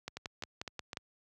two click trains, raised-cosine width 0.2 ms, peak -23 / -21 dBFS, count 4 / 6, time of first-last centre 0.17-0.931 / 0.08-0.971 s, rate 3.94 / 5.61 Hz, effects high-pass 60 Hz 12 dB/octave

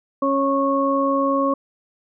harmonic tone, 274.9 Hz, C#4, 14 cents flat, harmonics 1 / 2 / 4, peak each -21 / -21 / -21 dBFS, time 0.22-1.54 s, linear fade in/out 5 ms, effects none

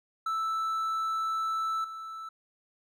triangle tone with level steps, 1318.5 Hz, E6, in tune, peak -26 / -36 dBFS, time 0.26-2.29 s, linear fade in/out 5 ms, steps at 1.84 s, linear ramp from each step 5 ms, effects none

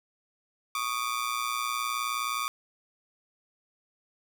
sawtooth ring-modulated tone, 1174.7 Hz, D6, in tune, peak -22 dBFS, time 0.75-2.48 s, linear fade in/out 0 ms, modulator 59.7 Hz, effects 9-bit

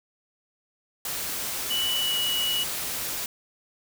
white noise, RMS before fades -31 dBFS, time 1.05-3.26 s, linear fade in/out 2 ms
triangle tone with pitch glide, 2960 to 2929 Hz, F#7 to F#7, 0 to -18 cents, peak -23 dBFS, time 1.7-2.64 s, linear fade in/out 10 ms, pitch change -18 cents, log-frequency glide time 1.99-2.15 s
effects none

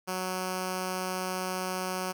5% pulse tone with notch filter, 185 Hz, F#3, in tune, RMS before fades -33 dBFS, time 0.07-2.13 s, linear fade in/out 20 ms, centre 1900 Hz, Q 1.7, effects none

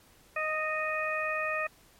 harmonic tone with a mistuned harmonic, 622.3 Hz, D#5, in tune, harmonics 1 / 2 / 3 / 4, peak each -34 / -34 / -34 / -34 dBFS, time 0.36-1.67 s, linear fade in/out 5 ms, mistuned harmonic 3, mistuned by -16 cents, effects pink hiss -60 dBFS RMS until 1.99 s + MP3 64 kbps

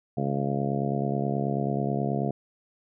harmonic tone, 69.3 Hz, C#2, in tune, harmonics 2 / 3 / 4 / 5 / 6 / 7 / 8 / 9 / 10, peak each -29 / -30 / -35 / -36 / -34 / -39 / -40 / -39 / -33 dBFS, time 0.17-2.31 s, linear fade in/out 5 ms, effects none

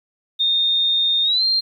sine tone with pitch glide, 3662 to 4182 Hz, A#7 to C8, -32 to -2 cents, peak -15 dBFS, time 0.39-1.61 s, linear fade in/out 20 ms, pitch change +230 cents, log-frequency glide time 1.23-1.44 s, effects 9-bit

